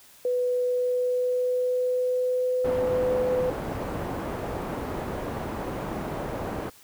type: tone with pitch glide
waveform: sine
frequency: 496 to 504.7 Hz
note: B4 to B4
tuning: +7 to +38 cents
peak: -22 dBFS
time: 0.25-3.5 s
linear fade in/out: 2 ms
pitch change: +31 cents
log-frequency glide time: 0.62-2.7 s
type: low-pass noise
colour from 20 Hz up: white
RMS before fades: -32 dBFS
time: 2.64-6.7 s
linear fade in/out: 10 ms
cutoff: 660 Hz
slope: 12 dB/octave
effects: white hiss -53 dBFS RMS until 6.83 s